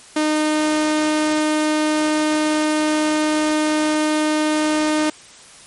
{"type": "tone", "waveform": "sawtooth", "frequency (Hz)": 306.5, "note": "D#4", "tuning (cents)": -26, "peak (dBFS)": -12, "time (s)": [0.16, 5.1], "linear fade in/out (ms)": 5, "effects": ["white hiss -43 dBFS RMS until 5.66 s", "MP3 48 kbps"]}